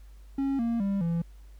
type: tone with pitch steps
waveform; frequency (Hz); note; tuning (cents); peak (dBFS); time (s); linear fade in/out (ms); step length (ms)
triangle; 273.6 / 232.7 / 197.99 / 168.42; C#4 / A#3 / G3 / E3; -23 / -3 / +18 / +37; -23; 0.38-1.22; 5; 210
effects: added 50 Hz sine -46 dBFS peak until 1.59 s + pink hiss -65 dBFS RMS until 1.59 s